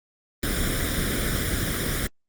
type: noise with comb filter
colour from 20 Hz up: pink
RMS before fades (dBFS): -25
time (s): 0.43-2.07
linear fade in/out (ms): 2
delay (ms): 0.56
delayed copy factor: +0.85
effects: Opus 32 kbps